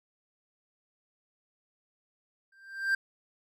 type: tone with exponential growth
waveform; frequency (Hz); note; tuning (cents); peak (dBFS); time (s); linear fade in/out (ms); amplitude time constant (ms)
triangle; 1579; G6; +12; -20; 2.52-2.95; 5; 93
effects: none